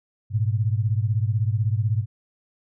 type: beating tone pair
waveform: sine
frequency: 103.83 / 119.83 Hz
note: G#2 / A#2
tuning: 0 / +48 cents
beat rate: 16 Hz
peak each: -21 / -24 dBFS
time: 0.3-2.06 s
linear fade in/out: 50 ms
effects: none